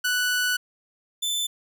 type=tone pair in turn; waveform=sawtooth; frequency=1483 / 3527 Hz; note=F#6 / A7; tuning=+4 / +3 cents; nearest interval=octave + minor third; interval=1499 cents; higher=second; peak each=-18 / -21 dBFS; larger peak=first; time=0.04-0.57 / 1.22-1.47 s; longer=first; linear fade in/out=10 ms; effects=none